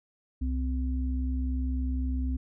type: tone pair together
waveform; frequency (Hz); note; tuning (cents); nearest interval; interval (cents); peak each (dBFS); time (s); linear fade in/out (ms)
sine; 65.22 / 256.9; C2 / C4; -5 / -32; 2 octaves; 2373; -27 / -34; 0.41-2.37; 10
effects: none